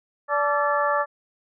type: harmonic tone with a mistuned harmonic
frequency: 290 Hz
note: D4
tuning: 22 cents flat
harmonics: 2 / 3 / 4 / 5 / 6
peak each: -24 / -27 / -24 / -29 / -28 dBFS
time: 0.28-1.06 s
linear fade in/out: 50 ms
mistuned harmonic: 5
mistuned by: -120 cents
effects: none